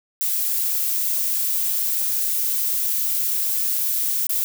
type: noise with dropouts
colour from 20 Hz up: violet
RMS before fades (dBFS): -22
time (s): 0.21-4.44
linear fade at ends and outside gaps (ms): 0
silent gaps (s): 4.268-4.293
effects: none